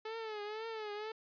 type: tone with vibrato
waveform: sawtooth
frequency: 433 Hz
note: A4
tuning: 28 cents flat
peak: -36 dBFS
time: 0.05-1.12 s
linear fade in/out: 5 ms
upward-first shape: triangle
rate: 2 Hz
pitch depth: 98 cents each way
effects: resampled to 11025 Hz